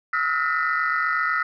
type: tone cluster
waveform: sine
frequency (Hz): 1247 / 1295 / 1429 / 1823 / 1987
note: D#6 / E6 / F6 / A#6 / B6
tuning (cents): +3 / -31 / +39 / -39 / +10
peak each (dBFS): -33 / -24 / -24 / -27 / -27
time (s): 0.13-1.43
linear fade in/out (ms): 5
effects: tanh soft clip ceiling -13 dBFS